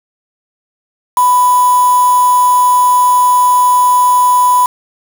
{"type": "tone with quantisation", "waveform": "sine", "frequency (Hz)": 993, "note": "B5", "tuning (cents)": 9, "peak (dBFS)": -6, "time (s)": [1.17, 4.66], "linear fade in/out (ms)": 2, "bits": 3, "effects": []}